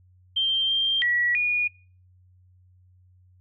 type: tone with pitch steps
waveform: sine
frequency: 3154 / 3176 / 1932 / 2447 Hz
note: G7 / G7 / B6 / D#7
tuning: +10 / +22 / -39 / -29 cents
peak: -20 dBFS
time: 0.36-1.68 s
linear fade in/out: 10 ms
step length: 330 ms
effects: noise-tail reverb RT60 0.4 s tail -23 dB re dry + added 91 Hz sine -54 dBFS peak until 3.4 s